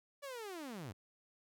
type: linear sweep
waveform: sawtooth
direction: down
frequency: 582 to 83.9 Hz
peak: -40 dBFS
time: 0.22-0.93 s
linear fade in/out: 20 ms
effects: none